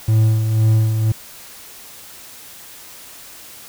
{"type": "tone with tremolo", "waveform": "triangle", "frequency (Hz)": 110, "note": "A2", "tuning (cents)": 0, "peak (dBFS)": -8, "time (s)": [0.08, 1.12], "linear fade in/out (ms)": 5, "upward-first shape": "sine", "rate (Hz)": 2, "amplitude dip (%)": 50, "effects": ["white hiss -39 dBFS RMS until 3.68 s"]}